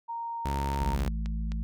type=tone with pitch glide; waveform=sine; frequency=929 to 920.5 Hz; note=A#5 to A#5; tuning=-6 to -22 cents; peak=-32 dBFS; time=0.08-0.96 s; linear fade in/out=20 ms; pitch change=-16 cents; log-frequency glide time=0.35-0.54 s
type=tone; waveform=sawtooth; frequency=69.3 Hz; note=C#2; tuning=in tune; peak=-25 dBFS; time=0.45-1.09 s; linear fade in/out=5 ms
type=click train; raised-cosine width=0.2 ms; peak=-25 dBFS; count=4; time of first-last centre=0.74-1.519 s; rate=3.85 Hz
type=harmonic tone; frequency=54.6 Hz; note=A1; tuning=13 cents flat; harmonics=1 / 3 / 4; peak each=-29 / -38 / -40 dBFS; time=0.81-1.63 s; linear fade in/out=0 ms
effects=none